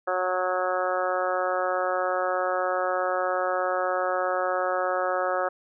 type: harmonic tone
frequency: 183.2 Hz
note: F#3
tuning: 17 cents flat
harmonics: 2 / 3 / 4 / 5 / 6 / 7 / 8 / 9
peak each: -34 / -27 / -30 / -37 / -35 / -30 / -36 / -36 dBFS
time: 0.07-5.49 s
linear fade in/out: 10 ms
effects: none